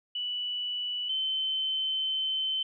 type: tone pair in turn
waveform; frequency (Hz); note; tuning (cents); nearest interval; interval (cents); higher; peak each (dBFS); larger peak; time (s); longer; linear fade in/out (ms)
sine; 2960 / 3073; F#7 / G7; 0 / -35; minor second; 65; second; -30 / -27; second; 0.15-1.09 / 1.09-2.63; second; 5
effects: none